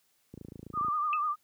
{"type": "click train", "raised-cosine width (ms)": 3, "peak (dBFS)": -30, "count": 16, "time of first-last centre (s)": [0.34, 0.883], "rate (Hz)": 27.6}
{"type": "tone with vibrato", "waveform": "sine", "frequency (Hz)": 1205, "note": "D6", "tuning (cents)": 44, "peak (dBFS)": -27, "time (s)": [0.73, 1.36], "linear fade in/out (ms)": 50, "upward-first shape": "triangle", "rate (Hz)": 10, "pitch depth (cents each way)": 73}
{"type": "tone with exponential decay", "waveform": "sine", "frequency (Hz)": 2615, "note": "E7", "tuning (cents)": -15, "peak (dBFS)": -26, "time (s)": [1.13, 1.21], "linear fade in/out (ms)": 1, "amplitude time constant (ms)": 17}
{"effects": ["white hiss -71 dBFS RMS until 1.43 s", "high-pass 80 Hz 12 dB/octave"]}